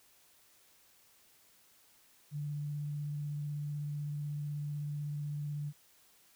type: tone with vibrato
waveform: sine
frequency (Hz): 146.83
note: D3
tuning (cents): 0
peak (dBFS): -35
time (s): 2.31-5.73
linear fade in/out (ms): 50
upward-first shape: square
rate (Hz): 16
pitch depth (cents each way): 10
effects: white hiss -65 dBFS RMS until 6.35 s